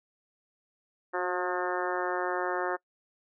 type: harmonic tone with a mistuned harmonic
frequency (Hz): 179.6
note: F3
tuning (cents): +49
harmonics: 2 / 3 / 4 / 5 / 6 / 7 / 8 / 9 / 10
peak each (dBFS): -33 / -35 / -36 / -37 / -38 / -38 / -39 / -40 / -40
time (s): 1.13-2.77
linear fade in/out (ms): 20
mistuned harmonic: 2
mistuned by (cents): +22
effects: noise-tail reverb RT60 0.1 s tail -25 dB re dry